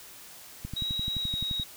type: click train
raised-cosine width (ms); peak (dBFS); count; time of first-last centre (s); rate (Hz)
5; -23; 12; 0.65-1.598; 11.6
type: tone with pitch glide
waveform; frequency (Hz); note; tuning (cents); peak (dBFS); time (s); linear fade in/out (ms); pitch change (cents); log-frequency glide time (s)
sine; 3834 to 3801; A#7 to A#7; +48 to +33; -29; 0.76-1.64; 10; -15; 1.21-1.29
effects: white hiss -48 dBFS RMS until 1.76 s